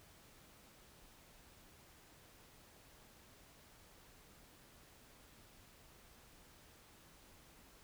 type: silence
effects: pink hiss -63 dBFS RMS until 7.83 s